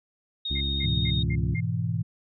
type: tone with vibrato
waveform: sine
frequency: 3709 Hz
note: A#7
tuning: 9 cents flat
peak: -28 dBFS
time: 0.45-1.23 s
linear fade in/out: 5 ms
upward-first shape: square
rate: 16 Hz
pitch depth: 9 cents each way
type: harmonic tone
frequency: 69.3 Hz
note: C#2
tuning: in tune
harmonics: 1 / 2 / 3 / 4 / 5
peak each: -28 / -34 / -38 / -40 / -42 dBFS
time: 0.5-1.55 s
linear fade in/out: 10 ms
type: tone bursts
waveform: sine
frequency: 2115 Hz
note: C7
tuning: 18 cents sharp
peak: -33 dBFS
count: 5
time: 0.55-1.605 s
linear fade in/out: 10 ms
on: 59 ms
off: 190 ms
type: chord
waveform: sine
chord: E major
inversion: first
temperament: equal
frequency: 103.83 / 123.47 / 164.81 Hz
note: G#2 / B2 / E3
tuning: 0 / 0 / 0 cents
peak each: -29 dBFS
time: 0.83-2.03 s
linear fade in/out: 10 ms
effects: none